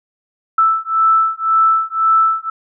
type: beating tone pair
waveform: sine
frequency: 1318.5 / 1320.4 Hz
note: E6 / E6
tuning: 0 / +2 cents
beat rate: 1.9 Hz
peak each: -14 dBFS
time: 0.58-2.5 s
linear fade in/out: 5 ms
effects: none